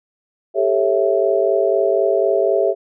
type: chord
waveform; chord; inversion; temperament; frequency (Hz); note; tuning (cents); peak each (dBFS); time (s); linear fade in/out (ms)
sine; A dominant seventh; third; just; 396 / 440 / 550 / 660; G4 / A4 / C#5 / E5; +18 / 0 / -14 / +2; -18 / -21 / -20 / -18; 0.54-2.75; 50
effects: none